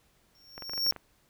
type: tone with exponential growth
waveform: square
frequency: 5510 Hz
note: F8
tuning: 24 cents flat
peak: -22 dBFS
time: 0.35-0.91 s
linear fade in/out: 0 ms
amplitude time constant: 120 ms
type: clicks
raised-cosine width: 0.5 ms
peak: -26 dBFS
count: 8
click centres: 0.579 / 0.623 / 0.696 / 0.735 / 0.778 / 0.865 / 0.924 / 0.963 s
effects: pink hiss -67 dBFS RMS until 1.29 s